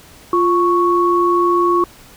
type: tone pair together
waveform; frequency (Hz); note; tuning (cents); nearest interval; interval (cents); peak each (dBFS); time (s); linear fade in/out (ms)
sine; 349.2 / 1108.6; F4 / C#6; 0 / 0; octave + minor sixth; 2000; -14; 0.33-1.84; 2
effects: pink hiss -43 dBFS RMS until 2.16 s